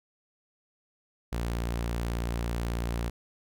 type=tone; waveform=sawtooth; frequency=58.27 Hz; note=A#1; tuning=in tune; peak=-25 dBFS; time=1.32-3.1 s; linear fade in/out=10 ms; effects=none